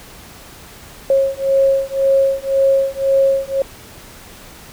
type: beating tone pair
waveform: sine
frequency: 542 / 543.9 Hz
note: C#5 / C#5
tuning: -39 / -33 cents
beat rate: 1.9 Hz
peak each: -15 dBFS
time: 1.1-3.62 s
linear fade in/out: 2 ms
effects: pink hiss -39 dBFS RMS until 4.72 s